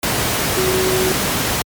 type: tone in noise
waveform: sine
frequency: 373.2 Hz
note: F#4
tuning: 15 cents sharp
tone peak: -17 dBFS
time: 0.57-1.12 s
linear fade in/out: 2 ms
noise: pink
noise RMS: -18 dBFS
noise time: 0.03-1.62 s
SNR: -2 dB
effects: high-pass 80 Hz 12 dB/octave + MP3 96 kbps